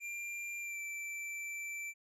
square tone with pitch glide, 2381 to 2336 Hz, D7 to D7, +23 to -10 cents, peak -40 dBFS, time 0-1.94 s, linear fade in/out 50 ms, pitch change -33 cents, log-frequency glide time 0.6-0.8 s, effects low-pass 11000 Hz 12 dB/octave

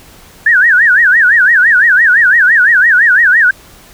sine tone with vibrato, 1661.2 Hz, G#6, in tune, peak -4 dBFS, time 0.46-3.51 s, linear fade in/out 5 ms, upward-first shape sine, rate 5.9 Hz, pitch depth 240 cents each way, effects pink hiss -39 dBFS RMS until 3.93 s

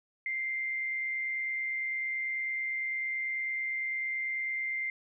sine tone with amplitude modulation, 2093 Hz, C7, in tune, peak -29 dBFS, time 0.26-4.9 s, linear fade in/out 2 ms, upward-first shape sine, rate 129 Hz, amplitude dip 35%, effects none

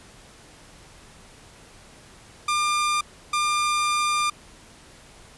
sawtooth tone bursts at uneven times, 1199 Hz, D6, 36 cents sharp, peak -17 dBFS, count 2, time 2.48-3.01 / 3.33-4.3 s, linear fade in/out 5 ms, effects pink hiss -49 dBFS RMS until 5.37 s + resampled to 24000 Hz

